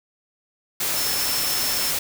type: tone in noise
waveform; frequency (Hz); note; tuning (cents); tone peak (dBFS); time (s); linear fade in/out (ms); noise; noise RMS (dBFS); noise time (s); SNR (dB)
sine; 5320; E8; +15; -27; 0.96-1.91; 5; white; -24; 0.8-1.99; -6
effects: none